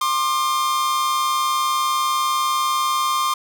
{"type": "tone pair together", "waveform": "45% pulse", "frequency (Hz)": [1060, 1200], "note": ["C6", "D6"], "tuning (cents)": [22, 37], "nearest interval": "major second", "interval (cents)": 215, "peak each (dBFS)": -21, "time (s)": [0.01, 3.34], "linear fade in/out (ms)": 5, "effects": []}